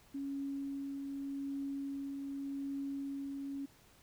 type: tone with tremolo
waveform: sine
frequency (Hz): 277.2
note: C#4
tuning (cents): 0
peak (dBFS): -36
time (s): 0.14-3.66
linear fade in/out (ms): 10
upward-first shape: triangle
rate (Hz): 0.85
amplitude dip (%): 30
effects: pink hiss -64 dBFS RMS until 4.02 s